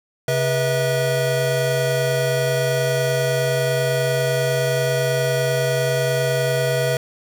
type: tone cluster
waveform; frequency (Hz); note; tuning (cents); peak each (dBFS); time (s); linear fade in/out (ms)
square; 134.8 / 487.3 / 644; C#3 / B4 / E5; -48 / -23 / -41; -23; 0.28-6.97; 2
effects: none